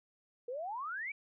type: exponential sweep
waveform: sine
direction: up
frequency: 466.2 to 2359 Hz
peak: -37 dBFS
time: 0.48-1.12 s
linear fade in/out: 5 ms
effects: none